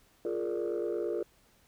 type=chord; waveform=sine; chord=Bb dominant seventh; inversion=second; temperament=equal with one note detuned; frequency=349.2 / 417.2 / 466.2 / 587.3 Hz; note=F4 / Ab4 / Bb4 / D5; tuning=0 / +8 / 0 / 0 cents; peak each=-33 / -34 / -34 / -38 dBFS; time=0.25-1.23 s; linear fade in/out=2 ms; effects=tanh soft clip ceiling -25 dBFS + pink hiss -65 dBFS RMS until 1.67 s